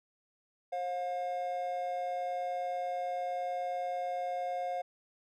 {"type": "tone pair together", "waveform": "triangle", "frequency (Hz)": [535, 714.1], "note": ["C5", "F5"], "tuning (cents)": [38, 38], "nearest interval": "perfect fourth", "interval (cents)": 500, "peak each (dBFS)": [-36, -32], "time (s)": [0.72, 4.82], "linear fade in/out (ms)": 10, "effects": []}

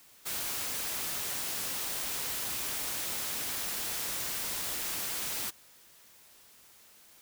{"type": "noise", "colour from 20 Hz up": "white", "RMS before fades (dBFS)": -35, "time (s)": [0.25, 5.51], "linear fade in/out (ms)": 20, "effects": ["white hiss -58 dBFS RMS until 7.21 s"]}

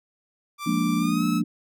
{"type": "tone with pitch glide", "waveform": "sawtooth", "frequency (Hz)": [1174.7, 1295.9], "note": ["D6", "E6"], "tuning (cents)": [0, -30], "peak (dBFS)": -27, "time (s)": [0.58, 1.42], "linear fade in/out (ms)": 50, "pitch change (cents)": 170, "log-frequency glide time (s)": [0.98, 1.25]}
{"type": "chord", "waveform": "sine", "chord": "Bb dominant seventh", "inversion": "second", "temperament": "equal", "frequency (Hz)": [174.61, 207.7, 233.1, 293.7], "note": ["F3", "Ab3", "Bb3", "D4"], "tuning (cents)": [0, 0, 0, 0], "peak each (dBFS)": [-26, -28, -25, -26], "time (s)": [0.66, 1.44], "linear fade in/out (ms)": 10}
{"effects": []}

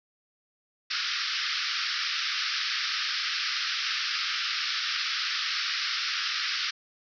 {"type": "band-pass noise", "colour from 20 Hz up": "white", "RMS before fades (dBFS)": -30, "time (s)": [0.9, 6.71], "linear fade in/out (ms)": 10, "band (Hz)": [1200, 5500], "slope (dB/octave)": 96, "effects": []}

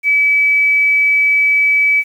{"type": "tone", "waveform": "sine", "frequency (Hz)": 2292, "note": "D7", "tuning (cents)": -43, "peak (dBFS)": -9, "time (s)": [0.03, 2.04], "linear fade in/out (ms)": 50, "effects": ["7-bit"]}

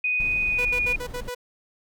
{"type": "tone with pitch glide", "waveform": "sine", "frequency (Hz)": [2489, 2449], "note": ["D#7", "D#7"], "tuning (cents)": [0, -28], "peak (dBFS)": -21, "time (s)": [0.04, 0.96], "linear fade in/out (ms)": 5, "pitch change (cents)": -28, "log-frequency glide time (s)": [0.44, 0.76]}
{"type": "noise with tremolo", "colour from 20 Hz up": "brown", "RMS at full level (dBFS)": -34, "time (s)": [0.2, 1.29], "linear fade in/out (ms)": 2, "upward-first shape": "sine", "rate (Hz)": 19, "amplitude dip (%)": 25}
{"type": "tone bursts", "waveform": "sawtooth", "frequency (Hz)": 492.8, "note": "B4", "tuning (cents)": -4, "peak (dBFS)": -26, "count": 6, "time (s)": [0.58, 1.349], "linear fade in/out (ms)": 10, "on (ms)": 74, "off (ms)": 65}
{"effects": []}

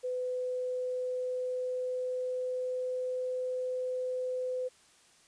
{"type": "tone with pitch glide", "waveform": "sine", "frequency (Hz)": [503, 507.1], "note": ["B4", "B4"], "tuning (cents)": [32, 46], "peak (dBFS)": -31, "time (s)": [0.03, 4.69], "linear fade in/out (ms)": 20, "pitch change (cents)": 14, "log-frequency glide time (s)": [0.13, 3.37], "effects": ["white hiss -62 dBFS RMS until 5.27 s", "resampled to 22050 Hz"]}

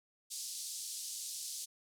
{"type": "band-pass noise", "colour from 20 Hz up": "white", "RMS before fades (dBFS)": -43, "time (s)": [0.3, 1.66], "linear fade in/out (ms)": 20, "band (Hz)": [4100, 10000], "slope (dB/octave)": 24, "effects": []}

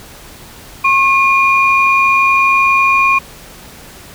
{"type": "tone pair together", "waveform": "sine", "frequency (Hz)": [1083, 2427], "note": ["C#6", "D#7"], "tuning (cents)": [-41, -44], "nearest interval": "octave + major second", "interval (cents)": 1397, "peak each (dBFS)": -10, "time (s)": [0.84, 3.19], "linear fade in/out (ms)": 10, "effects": ["tanh soft clip ceiling 0 dBFS", "pink hiss -36 dBFS RMS until 4.14 s"]}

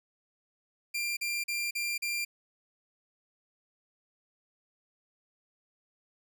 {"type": "tone bursts", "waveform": "sawtooth", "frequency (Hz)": 2381, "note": "D7", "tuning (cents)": 23, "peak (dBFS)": -27, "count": 5, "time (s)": [0.94, 2.25], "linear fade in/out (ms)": 10, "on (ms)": 230, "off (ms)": 40, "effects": []}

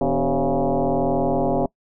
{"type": "tone with frequency modulation", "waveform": "sine", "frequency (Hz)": 155.56, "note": "D#3", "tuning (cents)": 0, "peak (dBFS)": -17, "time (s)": [0.01, 1.66], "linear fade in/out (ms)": 2, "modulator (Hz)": 135, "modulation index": 4.8, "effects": ["noise-tail reverb RT60 0.1 s tail -23 dB re dry"]}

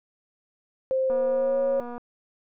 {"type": "tone with pitch glide", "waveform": "sine", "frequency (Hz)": [525, 544.8], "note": ["C5", "C#5"], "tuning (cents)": [6, -30], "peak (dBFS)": -21, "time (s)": [0.91, 1.8], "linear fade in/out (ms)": 0, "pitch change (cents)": 64, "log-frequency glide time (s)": [1.28, 1.58]}
{"type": "click train", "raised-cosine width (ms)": 1, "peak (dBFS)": -25, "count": 213, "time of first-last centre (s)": [1.1, 1.98], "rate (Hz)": 241}
{"effects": []}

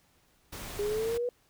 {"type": "noise", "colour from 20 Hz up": "pink", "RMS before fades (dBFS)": -41, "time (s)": [0.52, 1.18], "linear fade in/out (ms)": 10}
{"type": "exponential sweep", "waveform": "sine", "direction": "up", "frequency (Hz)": [404.9, 493.9], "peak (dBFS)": -28, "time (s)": [0.79, 1.29], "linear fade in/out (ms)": 2}
{"effects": ["pink hiss -67 dBFS RMS until 1.49 s"]}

